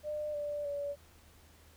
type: tone with pitch steps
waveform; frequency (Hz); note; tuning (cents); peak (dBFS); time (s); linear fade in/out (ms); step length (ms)
sine; 601 / 586.6 / 572.5; D5 / D5 / D5; +40 / -2 / -44; -34; 0.03-0.96; 50; 310
effects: added 79 Hz sine -61 dBFS peak until 1.76 s + pink hiss -62 dBFS RMS until 1.76 s